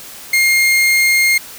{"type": "tone", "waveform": "40% pulse", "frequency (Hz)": 2129, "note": "C7", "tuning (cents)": 30, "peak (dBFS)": -9, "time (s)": [0.33, 1.38], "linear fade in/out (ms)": 5, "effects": ["white hiss -34 dBFS RMS until 1.58 s"]}